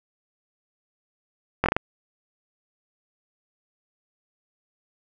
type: slowing click train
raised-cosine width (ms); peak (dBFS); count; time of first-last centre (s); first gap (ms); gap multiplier
0.5; -5; 5; 1.64-1.765; 20; 1.31
effects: none